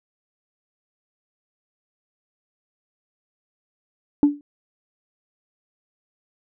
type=tone with exponential decay; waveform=sine; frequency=290 Hz; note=D4; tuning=22 cents flat; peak=-6 dBFS; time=4.23-4.41 s; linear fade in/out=1 ms; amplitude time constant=37 ms; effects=tanh soft clip ceiling -8 dBFS